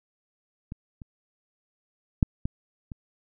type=clicks; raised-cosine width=5 ms; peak=-23 / -29 / -6 / -15 / -25 dBFS; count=5; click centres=0.721 / 1.018 / 2.228 / 2.455 / 2.918 s; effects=none